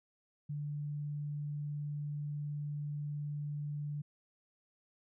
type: tone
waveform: sine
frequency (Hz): 146.9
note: D3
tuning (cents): +1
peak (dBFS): -36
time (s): 0.49-4.02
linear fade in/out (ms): 10
effects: none